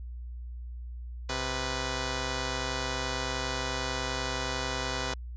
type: tone pair together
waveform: 5% pulse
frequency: 130.82 / 493.9 Hz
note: C3 / B4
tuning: 0 / 0 cents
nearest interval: octave + major seventh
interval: 2300 cents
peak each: -22 / -22 dBFS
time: 1.29-5.14 s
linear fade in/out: 5 ms
effects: added 60 Hz sine -37 dBFS peak until 5.36 s + resampled to 16000 Hz